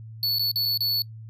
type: tone with dropouts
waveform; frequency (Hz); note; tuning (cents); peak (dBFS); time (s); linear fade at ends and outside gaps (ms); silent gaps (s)
square; 4435; C#8; 0; -22; 0.23-1.02; 1; 0.385-0.394 / 0.515-0.558 / 0.654-0.657 / 0.775-0.806
effects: noise-tail reverb RT60 0.1 s tail -24 dB re dry + added 111 Hz sine -38 dBFS peak until 1.29 s